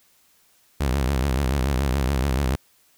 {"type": "tone with vibrato", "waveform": "sawtooth", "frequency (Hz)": 66.9, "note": "C2", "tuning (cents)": 39, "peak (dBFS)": -16, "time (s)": [0.8, 2.56], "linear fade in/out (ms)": 10, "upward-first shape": "sine", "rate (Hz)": 7, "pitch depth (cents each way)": 160, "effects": ["white hiss -60 dBFS RMS until 2.97 s"]}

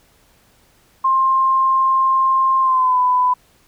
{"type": "tone with pitch glide", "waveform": "sine", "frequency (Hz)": [1058, 999.8], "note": ["C6", "B5"], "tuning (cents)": [19, 21], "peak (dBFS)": -12, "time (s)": [1.04, 3.34], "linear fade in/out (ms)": 10, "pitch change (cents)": -98, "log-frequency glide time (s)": [2.61, 2.99], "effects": ["pink hiss -55 dBFS RMS until 3.67 s"]}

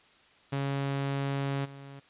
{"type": "tone with level steps", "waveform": "sawtooth", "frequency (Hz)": 138.59, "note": "C#3", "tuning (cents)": 0, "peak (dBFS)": [-25, -40], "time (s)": [0.52, 2], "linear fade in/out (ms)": 10, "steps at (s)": 1.64, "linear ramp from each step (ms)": 20, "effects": ["white hiss -60 dBFS RMS until 2.09 s", "resampled to 8000 Hz"]}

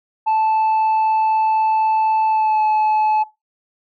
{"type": "tone with pitch glide", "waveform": "sine", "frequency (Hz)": [876, 860.5], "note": ["A5", "A5"], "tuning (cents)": [-8, -39], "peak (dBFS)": -11, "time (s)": [0.26, 3.24], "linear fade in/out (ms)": 20, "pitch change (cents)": -31, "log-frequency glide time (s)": [2.29, 2.62], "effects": ["noise-tail reverb RT60 0.2 s tail -19 dB re dry", "tanh soft clip ceiling -13 dBFS"]}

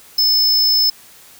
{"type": "tone", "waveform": "square", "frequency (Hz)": 5240, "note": "E8", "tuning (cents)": -11, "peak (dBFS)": -12, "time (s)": [0.18, 0.9], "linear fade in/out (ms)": 5, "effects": ["white hiss -44 dBFS RMS until 1.39 s"]}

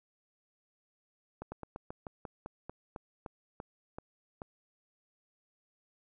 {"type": "slowing click train", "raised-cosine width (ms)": 1, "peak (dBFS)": -27, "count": 14, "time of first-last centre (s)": [1.42, 4.418], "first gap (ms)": 100, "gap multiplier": 1.13, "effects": []}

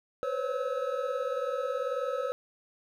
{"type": "tone cluster", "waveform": "triangle", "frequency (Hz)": [495.7, 514, 556, 1293], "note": ["B4", "C5", "C#5", "E6"], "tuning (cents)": [6, -31, 5, -34], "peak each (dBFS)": [-34, -32, -32, -35], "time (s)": [0.23, 2.32], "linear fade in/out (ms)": 0, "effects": []}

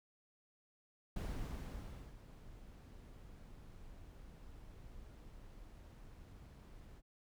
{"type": "noise with ADSR envelope", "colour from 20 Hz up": "brown", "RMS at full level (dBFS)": -40, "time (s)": [1.16, 7.02], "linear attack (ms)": 4, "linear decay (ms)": 980, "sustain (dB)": -15, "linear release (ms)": 43, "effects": []}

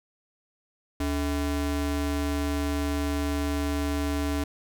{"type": "ring-modulated tone", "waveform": "square", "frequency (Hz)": 180, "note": "F#3", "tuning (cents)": -47, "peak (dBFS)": -23, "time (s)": [1, 4.44], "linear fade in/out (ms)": 5, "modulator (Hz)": 106, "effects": []}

